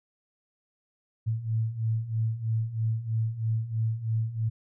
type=beating tone pair; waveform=sine; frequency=110 / 113.1 Hz; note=A2 / A2; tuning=0 / +48 cents; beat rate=3.1 Hz; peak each=-31 / -27 dBFS; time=1.26-4.5 s; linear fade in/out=20 ms; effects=none